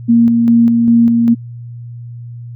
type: tone with tremolo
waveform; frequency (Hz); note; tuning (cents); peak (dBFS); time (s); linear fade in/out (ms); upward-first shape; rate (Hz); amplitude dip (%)
sine; 233.1; A#3; 0; -5; 0.08-1.35; 20; square; 2.5; 30
effects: added 119 Hz sine -26 dBFS peak until 2.55 s